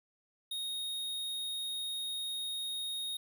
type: tone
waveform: square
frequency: 3729 Hz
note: A#7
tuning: in tune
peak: -36 dBFS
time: 0.51-3.17 s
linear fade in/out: 5 ms
effects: 11-bit